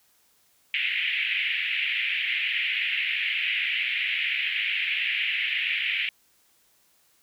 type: band-pass noise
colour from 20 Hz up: pink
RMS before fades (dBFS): -27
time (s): 0.74-6.09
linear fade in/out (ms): 2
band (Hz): 2000 to 3000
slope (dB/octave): 48
effects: white hiss -64 dBFS RMS until 7.22 s